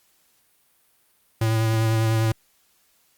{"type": "tone with vibrato", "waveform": "square", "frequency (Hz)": 111.7, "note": "A2", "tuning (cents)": 27, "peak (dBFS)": -19, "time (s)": [1.41, 2.32], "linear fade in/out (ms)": 5, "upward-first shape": "sine", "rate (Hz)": 10, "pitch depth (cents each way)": 17, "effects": ["white hiss -63 dBFS RMS until 3.17 s", "Opus 48 kbps"]}